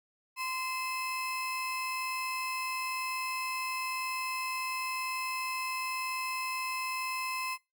35% pulse tone pair together, 1034.6 / 2607 Hz, C6 / E7, -20 / -20 cents, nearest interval octave + major third, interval 1600 cents, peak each -34 / -35 dBFS, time 0.36-7.58 s, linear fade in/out 50 ms, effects noise-tail reverb RT60 0.2 s tail -17 dB re dry

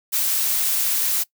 blue noise, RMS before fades -21 dBFS, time 0.12-1.24 s, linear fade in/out 20 ms, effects noise-tail reverb RT60 0.1 s tail -21 dB re dry

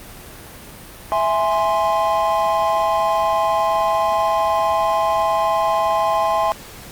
triangle chord, E augmented, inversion none, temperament equal, 659.3 / 830.6 / 1046.5 Hz, E5 / G#5 / B#5, 0 / 0 / 0 cents, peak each -18 dBFS, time 1.12-6.52 s, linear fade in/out 0 ms, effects pink hiss -38 dBFS RMS until 6.91 s + Opus 32 kbps

